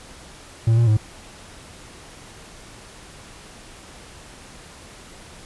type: tone with pitch steps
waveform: triangle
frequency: 113.6 / 117.3 / 108 Hz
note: A#2 / A#2 / A2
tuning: -44 / +11 / -32 cents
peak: -11 dBFS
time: 0.67-0.97 s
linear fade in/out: 5 ms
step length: 100 ms
effects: pink hiss -43 dBFS RMS until 5.45 s + resampled to 24000 Hz